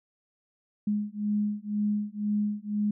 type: beating tone pair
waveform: sine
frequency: 207.4 / 209.4 Hz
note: G#3 / G#3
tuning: -2 / +15 cents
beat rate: 2 Hz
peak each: -29 dBFS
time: 0.87-2.91 s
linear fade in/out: 5 ms
effects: none